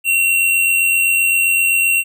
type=tone with amplitude modulation; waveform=square; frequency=2737 Hz; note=F7; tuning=36 cents flat; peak=-11 dBFS; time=0.04-2.04 s; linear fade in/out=50 ms; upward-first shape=sine; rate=87.7 Hz; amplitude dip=40%; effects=none